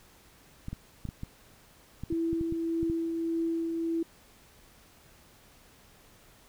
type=clicks; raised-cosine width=5 ms; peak=-24 dBFS; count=12; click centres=0.684 / 0.73 / 1.053 / 1.089 / 1.234 / 2.036 / 2.126 / 2.33 / 2.411 / 2.524 / 2.83 / 2.899 s
type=tone with tremolo; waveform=sine; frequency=330.7 Hz; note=E4; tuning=6 cents sharp; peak=-26 dBFS; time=2.1-4.03 s; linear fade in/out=5 ms; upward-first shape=triangle; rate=1.7 Hz; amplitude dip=35%
effects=pink hiss -58 dBFS RMS until 6.48 s